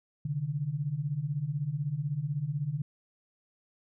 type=beating tone pair; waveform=sine; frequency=134 / 150 Hz; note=C3 / D3; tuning=+42 / +37 cents; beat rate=16 Hz; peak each=-34 / -31 dBFS; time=0.25-2.82 s; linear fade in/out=5 ms; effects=none